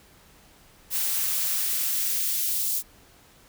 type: noise with high-pass filter sweep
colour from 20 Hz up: blue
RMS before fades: -26 dBFS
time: 0.9-2.83 s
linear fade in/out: 50 ms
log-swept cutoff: 350 to 4500 Hz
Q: 0.72
effects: pink hiss -55 dBFS RMS until 3.48 s